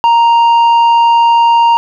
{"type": "tone with tanh clipping", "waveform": "sine", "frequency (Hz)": 932.3, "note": "A#5", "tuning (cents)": 0, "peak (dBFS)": -6, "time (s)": [0.04, 1.77], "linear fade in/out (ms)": 0, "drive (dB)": 6, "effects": []}